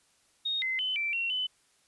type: tone with pitch steps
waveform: sine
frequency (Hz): 3722 / 2058 / 3034 / 2338 / 2734 / 3017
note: A#7 / C7 / F#7 / D7 / F7 / F#7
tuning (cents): -3 / -29 / +43 / -8 / -37 / +33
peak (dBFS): -28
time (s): 0.45-1.47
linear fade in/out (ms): 10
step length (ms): 170
effects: white hiss -67 dBFS RMS until 1.87 s + resampled to 24000 Hz